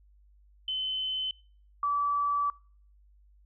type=tone pair in turn; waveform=sine; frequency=3049 / 1153.4 Hz; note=G7 / D6; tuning=-49 / -32 cents; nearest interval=octave + perfect fourth; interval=1683 cents; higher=first; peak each=-29 / -25 dBFS; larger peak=second; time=0.68-1.31 / 1.83-2.5 s; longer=second; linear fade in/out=2 ms; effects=noise-tail reverb RT60 0.5 s tail -26 dB re dry + added 50 Hz sine -57 dBFS peak until 3.45 s